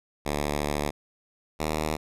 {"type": "tone pair in turn", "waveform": "5% pulse", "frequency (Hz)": [73.42, 77.32], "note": ["D2", "D#2"], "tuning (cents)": [0, -10], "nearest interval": "minor second", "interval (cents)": 90, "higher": "second", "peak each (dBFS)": -15, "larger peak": "neither", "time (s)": [[0.25, 0.91], [1.59, 1.97]], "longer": "first", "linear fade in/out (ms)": 20, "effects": ["resampled to 32000 Hz"]}